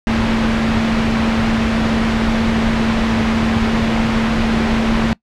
sine tone in noise, 224.8 Hz, A3, 37 cents sharp, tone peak -15 dBFS, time 0.07-5.13 s, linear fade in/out 0 ms, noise pink, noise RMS -18 dBFS, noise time 0.07-5.13 s, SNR 0 dB, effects noise-tail reverb RT60 0.1 s tail -22 dB re dry + low-pass 3000 Hz 12 dB/octave

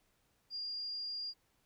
sine tone, 4811 Hz, D8, 41 cents sharp, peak -38 dBFS, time 0.5-1.34 s, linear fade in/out 50 ms, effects pink hiss -75 dBFS RMS until 1.65 s

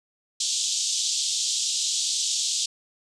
white band-pass noise, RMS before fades -26 dBFS, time 0.4-2.66 s, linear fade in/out 5 ms, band 3200 to 7900 Hz, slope 48 dB/octave, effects none

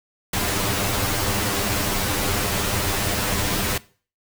pink noise with comb filter, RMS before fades -23 dBFS, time 0.33-3.78 s, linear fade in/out 5 ms, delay 10 ms, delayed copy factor +0.95, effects noise-tail reverb RT60 0.4 s tail -20 dB re dry

